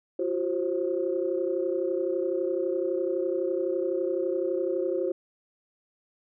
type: tone cluster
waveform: sine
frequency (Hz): 346.5 / 378.4 / 531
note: F4 / F#4 / C5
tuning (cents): -14 / +39 / +25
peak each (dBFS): -29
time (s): 0.19-5.12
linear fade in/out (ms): 5
effects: tanh soft clip ceiling -15 dBFS

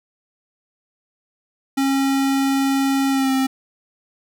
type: tone with pitch glide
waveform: square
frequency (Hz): 272.1 to 265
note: C#4 to C4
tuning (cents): -32 to +22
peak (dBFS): -17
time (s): 1.77-3.47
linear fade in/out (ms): 10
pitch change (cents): -46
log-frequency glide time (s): 3.1-3.32
effects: none

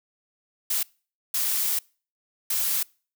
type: noise bursts at uneven times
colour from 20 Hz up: blue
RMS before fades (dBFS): -25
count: 3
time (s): 0.7-0.83 / 1.34-1.79 / 2.5-2.83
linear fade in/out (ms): 5
effects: noise-tail reverb RT60 0.4 s tail -26 dB re dry

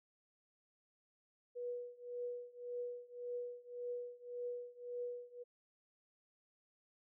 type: tone with tremolo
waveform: sine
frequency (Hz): 487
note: B4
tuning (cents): -24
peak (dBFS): -38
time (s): 1.55-5.44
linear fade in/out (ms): 20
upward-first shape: triangle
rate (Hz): 1.8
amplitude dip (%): 95
effects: none

